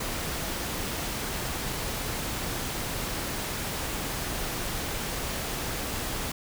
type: noise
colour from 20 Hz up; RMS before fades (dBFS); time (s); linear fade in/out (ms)
pink; -32; 0-6.32; 5
effects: none